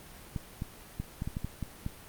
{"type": "clicks", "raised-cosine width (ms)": 5, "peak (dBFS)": -21, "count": 9, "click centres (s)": [0.362, 0.621, 1, 1.221, 1.275, 1.369, 1.446, 1.627, 1.864], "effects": ["pink hiss -50 dBFS RMS until 2.08 s", "Opus 32 kbps"]}